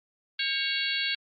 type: harmonic tone with a mistuned harmonic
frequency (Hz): 554.4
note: C#5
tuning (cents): 0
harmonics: 3 / 4 / 5 / 6 / 7 / 8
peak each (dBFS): -33 / -33 / -33 / -33 / -33 / -33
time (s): 0.39-1.15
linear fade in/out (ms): 5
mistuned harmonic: 3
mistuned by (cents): -58
effects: MP3 32 kbps

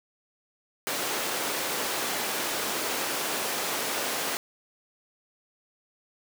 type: high-pass noise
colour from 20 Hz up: pink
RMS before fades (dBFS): -30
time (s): 0.87-4.37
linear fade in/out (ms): 0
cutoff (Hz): 370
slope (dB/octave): 12
effects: none

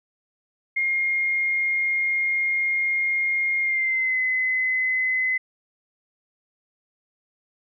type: tone with pitch glide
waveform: sine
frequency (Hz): 2132 to 2033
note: C7 to B6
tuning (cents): +32 to +50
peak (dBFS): -20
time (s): 0.76-5.38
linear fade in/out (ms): 10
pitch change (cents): -82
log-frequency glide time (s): 3.61-4.19
effects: none

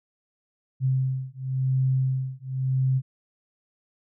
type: beating tone pair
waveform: sine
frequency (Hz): 130.81 / 131.75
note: C3 / C3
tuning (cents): 0 / +12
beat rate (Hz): 0.94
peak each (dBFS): -25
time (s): 0.8-3.02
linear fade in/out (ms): 50
effects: none

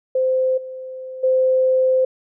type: tone with level steps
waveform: sine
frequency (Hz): 518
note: C5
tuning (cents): -17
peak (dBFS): -15 / -29 / -13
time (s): 0.15-2.05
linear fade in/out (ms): 5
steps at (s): 0.57 / 1.23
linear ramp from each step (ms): 10
effects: none

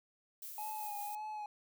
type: noise with tremolo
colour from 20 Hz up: violet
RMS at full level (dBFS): -46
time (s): 0.42-1.15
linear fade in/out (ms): 2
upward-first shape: sine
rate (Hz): 5.4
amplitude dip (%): 25
type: tone with vibrato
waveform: triangle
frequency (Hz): 840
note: G#5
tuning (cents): +19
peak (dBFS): -38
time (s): 0.58-1.46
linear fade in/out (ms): 2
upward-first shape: sine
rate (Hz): 1.8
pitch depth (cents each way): 39
effects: none

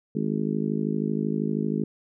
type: harmonic tone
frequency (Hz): 52.8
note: G#1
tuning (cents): +29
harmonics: 3 / 4 / 5 / 6 / 7 / 8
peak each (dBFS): -30 / -27 / -31 / -34 / -34 / -34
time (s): 0.15-1.84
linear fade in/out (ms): 5
effects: none

